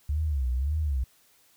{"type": "tone with vibrato", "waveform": "sine", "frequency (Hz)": 69.6, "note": "C#2", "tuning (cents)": 8, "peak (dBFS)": -24, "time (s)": [0.09, 1.04], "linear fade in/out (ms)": 5, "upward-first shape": "sine", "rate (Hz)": 1.8, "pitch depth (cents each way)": 210, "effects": ["white hiss -62 dBFS RMS until 1.56 s"]}